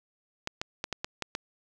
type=clicks; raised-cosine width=0.2 ms; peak=-14 dBFS; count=7; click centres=0.474 / 0.615 / 0.841 / 0.927 / 1.045 / 1.223 / 1.351 s; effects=none